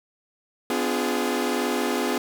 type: chord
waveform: sawtooth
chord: B diminished seventh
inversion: none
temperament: equal with one note detuned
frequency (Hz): 252.3 / 293.7 / 349.2 / 415.3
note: B3 / D4 / F4 / Ab4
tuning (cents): +37 / 0 / 0 / 0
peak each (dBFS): -23 / -27 / -25 / -24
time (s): 0.7-2.18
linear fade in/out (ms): 2
effects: none